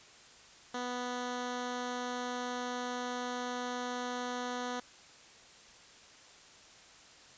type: tone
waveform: 10% pulse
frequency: 246.9 Hz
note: B3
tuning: in tune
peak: -27 dBFS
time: 0.74-4.8 s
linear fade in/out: 5 ms
effects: white hiss -56 dBFS RMS until 7.37 s + resampled to 16000 Hz